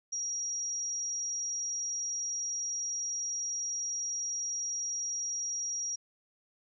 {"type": "tone", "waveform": "sine", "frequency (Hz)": 5690, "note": "F8", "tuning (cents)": 31, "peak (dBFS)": -32, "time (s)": [0.12, 5.96], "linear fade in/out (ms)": 10, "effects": []}